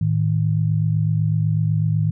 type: tone pair together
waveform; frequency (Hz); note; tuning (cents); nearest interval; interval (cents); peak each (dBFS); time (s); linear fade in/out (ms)
sine; 108.59 / 156.6; A2 / D#3; -22 / +11; tritone; 633; -19; 0.01-2.11; 5
effects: none